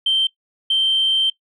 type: tone pair in turn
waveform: sine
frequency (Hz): 3128 / 3128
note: G7 / G7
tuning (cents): -4 / -4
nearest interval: unison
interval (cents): 0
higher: neither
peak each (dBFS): -13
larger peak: neither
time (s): 0.06-0.27 / 0.7-1.3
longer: second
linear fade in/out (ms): 5
effects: noise-tail reverb RT60 0.1 s tail -20 dB re dry + tanh soft clip ceiling -10 dBFS